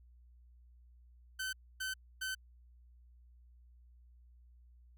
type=tone bursts; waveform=sawtooth; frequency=1529 Hz; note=G6; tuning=44 cents flat; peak=-33 dBFS; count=3; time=1.39-2.35 s; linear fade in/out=10 ms; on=140 ms; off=270 ms; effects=added 60 Hz sine -58 dBFS peak until 4.97 s